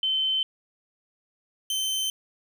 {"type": "tone pair in turn", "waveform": ["sine", "sawtooth"], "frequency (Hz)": [3076, 3087], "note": ["G7", "G7"], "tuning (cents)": [-33, -27], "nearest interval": "unison", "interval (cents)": 6, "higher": "second", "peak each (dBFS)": -22, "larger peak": "neither", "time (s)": [[0.03, 0.43], [1.7, 2.1]], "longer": "neither", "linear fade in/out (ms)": 2, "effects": ["10-bit"]}